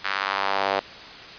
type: tone with high-pass filter sweep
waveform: sawtooth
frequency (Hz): 98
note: G2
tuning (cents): 0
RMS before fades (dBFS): -25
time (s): 0.04-0.8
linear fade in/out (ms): 10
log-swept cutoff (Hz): 1500 to 600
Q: 1.7
effects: white hiss -40 dBFS RMS until 1.38 s + resampled to 11025 Hz